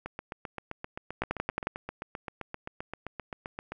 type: two click trains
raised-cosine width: 0.5 ms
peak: -21 / -13 dBFS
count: 29 / 6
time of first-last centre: 0.06-3.72 / 1.22-1.67 s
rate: 7.65 / 11.1 Hz
effects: none